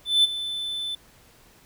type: tone with ADSR envelope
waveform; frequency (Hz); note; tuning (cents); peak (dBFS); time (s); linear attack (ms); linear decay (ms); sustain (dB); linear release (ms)
triangle; 3520; A7; 0; -12; 0.05-0.95; 190; 20; -14; 3
effects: pink hiss -55 dBFS RMS until 1.65 s